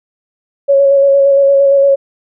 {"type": "tone with vibrato", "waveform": "sine", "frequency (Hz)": 554.4, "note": "C#5", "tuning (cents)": 0, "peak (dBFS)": -5, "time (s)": [0.68, 1.96], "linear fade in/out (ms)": 20, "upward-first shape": "square", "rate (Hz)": 8.7, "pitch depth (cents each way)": 15, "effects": []}